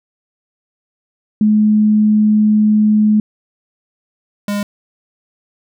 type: tone pair in turn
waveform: sine / square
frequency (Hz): 212.8 / 204.3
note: G#3 / G#3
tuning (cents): +42 / -28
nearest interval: minor second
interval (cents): 70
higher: first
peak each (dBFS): -8 / -17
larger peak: first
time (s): 1.41-3.2 / 4.48-4.63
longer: first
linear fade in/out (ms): 2
effects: none